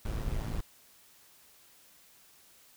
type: noise with amplitude modulation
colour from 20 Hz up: brown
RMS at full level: -31 dBFS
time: 0.05-0.61 s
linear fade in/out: 5 ms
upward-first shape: sine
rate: 109 Hz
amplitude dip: 60%
effects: white hiss -60 dBFS RMS until 2.76 s